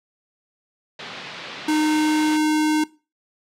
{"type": "band-pass noise", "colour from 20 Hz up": "white", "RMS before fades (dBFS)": -36, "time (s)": [0.99, 2.37], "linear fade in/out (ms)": 2, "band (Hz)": [130, 3900], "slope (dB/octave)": 24}
{"type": "tone", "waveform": "square", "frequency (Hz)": 307.2, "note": "D#4", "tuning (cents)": -22, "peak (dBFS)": -18, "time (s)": [1.68, 2.84], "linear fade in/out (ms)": 5}
{"effects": ["noise-tail reverb RT60 0.3 s tail -19 dB re dry", "low-pass 11000 Hz 12 dB/octave"]}